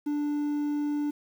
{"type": "tone with quantisation", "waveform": "triangle", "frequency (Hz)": 293.7, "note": "D4", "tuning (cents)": 0, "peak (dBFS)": -24, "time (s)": [0.06, 1.11], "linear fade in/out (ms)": 10, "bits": 9, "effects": []}